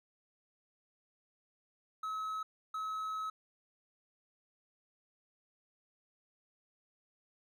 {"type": "tone bursts at uneven times", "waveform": "triangle", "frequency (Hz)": 1286, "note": "E6", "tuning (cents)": -43, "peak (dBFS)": -34, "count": 2, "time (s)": [[2.03, 2.43], [2.74, 3.3]], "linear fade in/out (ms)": 5, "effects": []}